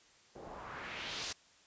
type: noise with low-pass filter sweep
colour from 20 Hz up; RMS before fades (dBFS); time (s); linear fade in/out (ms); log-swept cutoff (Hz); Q
white; -44; 0.35-1.33; 10; 530 to 6200; 1.7
effects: white hiss -64 dBFS RMS until 1.66 s + resampled to 16000 Hz